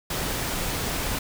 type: noise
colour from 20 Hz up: pink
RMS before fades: -28 dBFS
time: 0.1-1.19 s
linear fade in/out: 5 ms
effects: none